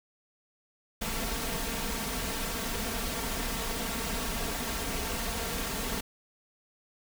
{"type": "noise with comb filter", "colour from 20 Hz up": "pink", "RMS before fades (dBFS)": -33, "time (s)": [1.01, 6.01], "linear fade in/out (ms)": 10, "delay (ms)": 4.4, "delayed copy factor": 0.65, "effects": []}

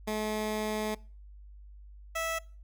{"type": "tone pair in turn", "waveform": "15% pulse", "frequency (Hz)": [214.6, 655.1], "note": ["A3", "E5"], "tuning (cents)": [-43, -11], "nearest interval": "octave + perfect fifth", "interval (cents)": 1932, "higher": "second", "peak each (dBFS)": -24, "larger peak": "neither", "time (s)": [[0.07, 0.95], [2.15, 2.39]], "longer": "first", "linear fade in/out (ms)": 10, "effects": ["noise-tail reverb RT60 0.4 s tail -23 dB re dry", "added 50 Hz sine -47 dBFS peak until 2.63 s"]}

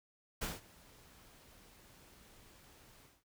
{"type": "noise with ADSR envelope", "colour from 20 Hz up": "pink", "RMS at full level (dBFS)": -38, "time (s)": [0.41, 3.24], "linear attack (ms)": 12, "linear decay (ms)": 180, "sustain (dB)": -23, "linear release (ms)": 220, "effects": []}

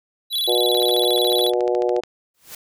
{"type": "tone with vibrato", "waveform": "square", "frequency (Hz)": 3660, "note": "A#7", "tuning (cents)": -32, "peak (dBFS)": -20, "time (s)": [0.3, 1.52], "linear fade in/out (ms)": 50, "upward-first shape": "square", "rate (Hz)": 18, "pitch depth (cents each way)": 130}
{"type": "harmonic tone", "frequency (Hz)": 121.5, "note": "B2", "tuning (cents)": -28, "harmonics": [3, 4, 5, 6, 7], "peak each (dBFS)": [-21, -21, -25, -28, -34], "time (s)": [0.47, 2.01], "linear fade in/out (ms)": 20}
{"type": "click train", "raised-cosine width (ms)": 0.2, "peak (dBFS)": -18, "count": 19, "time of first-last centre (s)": [0.75, 2.036], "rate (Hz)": 14}
{"type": "noise with exponential growth", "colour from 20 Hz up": "white", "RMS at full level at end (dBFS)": -32, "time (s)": [2.34, 2.55], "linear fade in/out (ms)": 5, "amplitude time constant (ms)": 44}
{"effects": []}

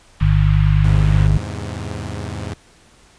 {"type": "band-pass noise", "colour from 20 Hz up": "pink", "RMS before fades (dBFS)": -35, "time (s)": [0.2, 1.27], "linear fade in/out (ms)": 5, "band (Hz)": [940, 3100], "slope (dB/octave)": 24}
{"type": "harmonic tone", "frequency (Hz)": 50.2, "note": "G1", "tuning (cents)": 42, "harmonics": [1, 2, 3], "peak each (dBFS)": [-15, -15, -15], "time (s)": [0.21, 1.38], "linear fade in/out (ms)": 5}
{"type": "chord", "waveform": "sawtooth", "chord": "E augmented", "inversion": "none", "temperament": "equal", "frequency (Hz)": [82.41, 103.83, 130.81], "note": ["E2", "G#2", "B#2"], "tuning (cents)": [0, 0, 0], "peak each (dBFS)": [-25, -24, -28], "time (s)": [0.84, 2.54], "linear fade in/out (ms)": 5}
{"effects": ["pink hiss -50 dBFS RMS until 3.18 s", "resampled to 22050 Hz"]}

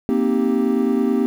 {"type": "chord", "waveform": "triangle", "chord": "C minor seventh", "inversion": "third", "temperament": "equal with one note detuned", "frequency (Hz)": [233.1, 262.4, 311.1, 392], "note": ["Bb3", "C4", "Eb4", "G4"], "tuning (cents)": [0, 5, 0, 0], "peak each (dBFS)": [-18, -18, -23, -20], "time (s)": [0.09, 1.26], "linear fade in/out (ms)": 0, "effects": ["8-bit"]}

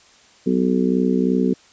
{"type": "harmonic tone", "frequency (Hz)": 62.9, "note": "B1", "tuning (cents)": 32, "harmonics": [3, 4, 5, 6, 7], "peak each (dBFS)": [-20, -19, -30, -23, -25], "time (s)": [0.46, 1.54], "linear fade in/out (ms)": 10, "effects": ["white hiss -51 dBFS RMS until 1.72 s", "resampled to 16000 Hz"]}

